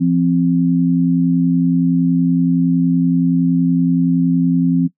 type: tone pair together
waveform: sine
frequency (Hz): 170.92 / 261.6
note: F3 / C4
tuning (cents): -37 / 0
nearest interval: perfect fifth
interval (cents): 737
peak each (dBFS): -14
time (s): 0-4.88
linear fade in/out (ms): 20
effects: noise-tail reverb RT60 0.1 s tail -18 dB re dry